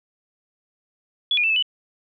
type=tone with pitch steps; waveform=sine; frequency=3394 / 2437 / 2653 / 2612 / 2977 Hz; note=G#7 / D#7 / E7 / E7 / F#7; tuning=+37 / -37 / +10 / -17 / +10 cents; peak=-17 dBFS; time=1.31-1.625 s; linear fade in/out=2 ms; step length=63 ms; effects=none